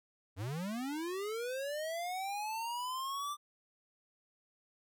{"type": "linear sweep", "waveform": "square", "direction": "up", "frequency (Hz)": [86.3, 1188], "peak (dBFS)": -37, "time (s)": [0.36, 3.37], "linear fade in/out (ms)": 50, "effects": []}